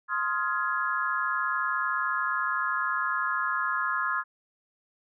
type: chord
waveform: sine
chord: F minor seventh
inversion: second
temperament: just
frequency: 1047.7 / 1257.2 / 1396.9 / 1676.3 Hz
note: C6 / Eb6 / F6 / Ab6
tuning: +2 / +18 / 0 / +16 cents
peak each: -31 dBFS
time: 0.08-4.24 s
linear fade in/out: 50 ms
effects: none